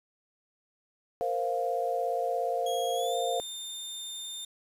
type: chord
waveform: sine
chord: Bb suspended second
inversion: none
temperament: equal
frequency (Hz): 466.2 / 523.3 / 698.5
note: Bb4 / C5 / F5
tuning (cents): 0 / 0 / 0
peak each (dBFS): -33 / -32 / -30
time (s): 1.21-3.4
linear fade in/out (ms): 0
type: tone with pitch glide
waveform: sawtooth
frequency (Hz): 3292 to 3611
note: G#7 to A7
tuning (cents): -16 to +44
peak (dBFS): -34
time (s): 2.66-4.45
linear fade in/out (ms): 5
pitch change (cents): +160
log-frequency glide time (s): 2.94-3.16
effects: resampled to 32000 Hz + 9-bit